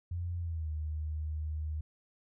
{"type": "tone with pitch glide", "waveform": "sine", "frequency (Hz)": [87, 77.06], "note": ["F2", "D#2"], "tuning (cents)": [-6, -16], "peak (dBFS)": -33, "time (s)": [0.11, 1.81], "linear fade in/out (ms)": 5, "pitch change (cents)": -210, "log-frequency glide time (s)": [0.38, 0.7], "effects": []}